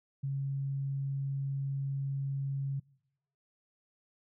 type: tone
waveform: sine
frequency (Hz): 137.5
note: C#3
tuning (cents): -14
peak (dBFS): -31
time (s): 0.23-2.8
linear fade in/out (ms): 10
effects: noise-tail reverb RT60 0.9 s tail -25 dB re dry